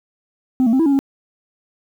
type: tone with pitch steps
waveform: sine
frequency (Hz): 257.7 / 226 / 263.3 / 327.5 / 280.3 / 273.6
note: C4 / A3 / C4 / E4 / C#4 / C#4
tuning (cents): -26 / +47 / +11 / -11 / +19 / -23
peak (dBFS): -9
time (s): 0.6-0.99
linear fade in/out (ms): 0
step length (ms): 65
effects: tanh soft clip ceiling -11 dBFS + 8-bit